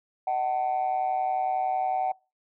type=tone with amplitude modulation; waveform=sine; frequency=754 Hz; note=F#5; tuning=32 cents sharp; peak=-19 dBFS; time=0.27-2.12 s; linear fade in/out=5 ms; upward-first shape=sine; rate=131 Hz; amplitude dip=80%; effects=noise-tail reverb RT60 0.3 s tail -26 dB re dry + tanh soft clip ceiling -19 dBFS